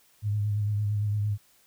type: tone with vibrato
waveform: sine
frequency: 104.1 Hz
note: G#2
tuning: 5 cents sharp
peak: -24 dBFS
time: 0.22-1.38 s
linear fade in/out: 50 ms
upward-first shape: sine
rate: 8.8 Hz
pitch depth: 33 cents each way
effects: white hiss -62 dBFS RMS until 1.66 s